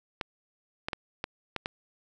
clicks, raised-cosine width 0.3 ms, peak -15 dBFS, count 6, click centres 0.212 / 0.885 / 0.932 / 1.241 / 1.563 / 1.659 s, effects none

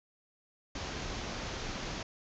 pink low-pass noise, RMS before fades -39 dBFS, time 0.75-2.03 s, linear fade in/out 5 ms, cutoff 6800 Hz, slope 96 dB/octave, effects none

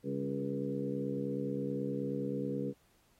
harmonic tone with a mistuned harmonic, 69.4 Hz, C#2, 3 cents sharp, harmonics 2 / 3 / 4 / 5 / 6 / 7, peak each -41 / -39 / -38 / -47 / -41 / -40 dBFS, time 0.03-2.74 s, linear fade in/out 50 ms, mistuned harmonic 3, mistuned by -56 cents, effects pink hiss -70 dBFS RMS until 3.19 s + AAC 48 kbps

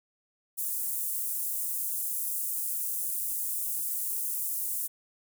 pink high-pass noise, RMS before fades -32 dBFS, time 0.57-4.88 s, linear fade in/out 20 ms, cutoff 9600 Hz, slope 24 dB/octave, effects none

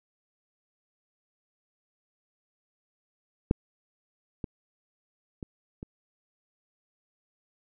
clicks, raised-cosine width 3 ms, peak -8 / -20 / -24 / -25 dBFS, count 4, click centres 3.511 / 4.442 / 5.428 / 5.829 s, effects none

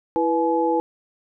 sine tone cluster, 331.4 / 490.3 / 850 Hz, E4 / B4 / G#5, +9 / -13 / +40 cents, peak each -22 dBFS, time 0.16-0.8 s, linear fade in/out 0 ms, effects none

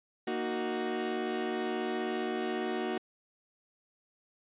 30% pulse chord, D# minor, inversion second, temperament equal, 233.1 / 311.1 / 370 Hz, A#3 / D#4 / F#4, 0 / 0 / 0 cents, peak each -34 / -36 / -31 dBFS, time 0.27-2.98 s, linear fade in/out 5 ms, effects resampled to 8000 Hz

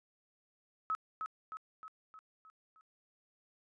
sine tone with echo, 1286 Hz, E6, 43 cents flat, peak -31 dBFS, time 0.9-0.95 s, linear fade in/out 0 ms, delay 310 ms, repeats 6, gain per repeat -5 dB, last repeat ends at 2.81 s, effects resampled to 22050 Hz

